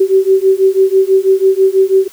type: beating tone pair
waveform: sine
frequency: 380.5 / 386.6 Hz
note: F#4 / G4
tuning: +48 / -24 cents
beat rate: 6.1 Hz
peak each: -10 dBFS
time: 0-2.08 s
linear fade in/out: 10 ms
effects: white hiss -40 dBFS RMS until 2.12 s